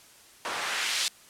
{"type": "noise with band-pass filter sweep", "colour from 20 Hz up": "white", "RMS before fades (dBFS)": -30, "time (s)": [0.45, 1.08], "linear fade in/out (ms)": 0, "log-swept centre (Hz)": [800, 4100], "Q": 0.96, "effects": ["white hiss -54 dBFS RMS until 1.29 s", "low-pass 11000 Hz 12 dB/octave"]}